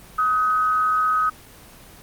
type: tone pair together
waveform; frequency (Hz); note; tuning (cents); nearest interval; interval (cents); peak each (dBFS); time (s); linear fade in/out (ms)
sine; 1263.8 / 1500; D#6 / F#6; +27 / +23; minor third; 296; -17 / -28; 0.18-1.3; 10
effects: pink hiss -45 dBFS RMS until 2.02 s + Opus 24 kbps